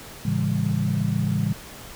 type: chord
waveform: sine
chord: A dominant seventh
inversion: none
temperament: equal with one note detuned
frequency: 110 / 138.59 / 164.81 / 201 Hz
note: A2 / C#3 / E3 / G3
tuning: 0 / 0 / 0 / +44 cents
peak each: -26 dBFS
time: 0.25-1.53 s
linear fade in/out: 5 ms
effects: pink hiss -41 dBFS RMS until 1.95 s